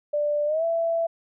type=tone with pitch glide; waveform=sine; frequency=590 to 666.1 Hz; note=D5 to E5; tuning=+8 to +18 cents; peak=-21 dBFS; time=0.13-1.07 s; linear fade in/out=10 ms; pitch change=+210 cents; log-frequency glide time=0.46-0.64 s; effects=none